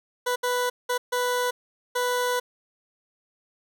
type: tone bursts at uneven times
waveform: 20% pulse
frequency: 493.9 Hz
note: B4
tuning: in tune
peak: -18 dBFS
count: 5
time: 0.26-0.36 / 0.43-0.7 / 0.89-0.98 / 1.12-1.51 / 1.95-2.4 s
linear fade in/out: 10 ms
effects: none